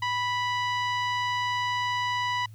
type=tone with low-pass filter; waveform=10% pulse; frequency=985 Hz; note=B5; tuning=5 cents flat; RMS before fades=-28 dBFS; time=0.02-2.46 s; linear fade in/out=5 ms; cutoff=2300 Hz; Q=0.51; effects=added 108 Hz sine -43 dBFS peak until 2.54 s + white hiss -64 dBFS RMS until 2.54 s